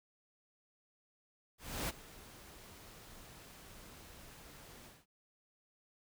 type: noise with ADSR envelope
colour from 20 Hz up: pink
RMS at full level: -37 dBFS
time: 1.58-5.06 s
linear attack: 310 ms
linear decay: 23 ms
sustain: -18 dB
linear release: 200 ms
effects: none